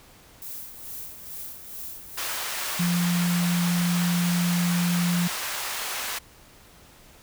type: noise with tremolo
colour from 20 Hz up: violet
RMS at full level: -36 dBFS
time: 0.42-2.94 s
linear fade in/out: 0 ms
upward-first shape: sine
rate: 2.3 Hz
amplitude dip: 60%
type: high-pass noise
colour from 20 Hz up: pink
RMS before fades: -31 dBFS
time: 2.17-6.19 s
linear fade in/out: 10 ms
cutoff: 930 Hz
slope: 12 dB/octave
type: tone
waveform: sine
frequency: 174.61 Hz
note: F3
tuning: in tune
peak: -21 dBFS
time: 2.79-5.28 s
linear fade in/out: 10 ms
effects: pink hiss -52 dBFS RMS until 7.22 s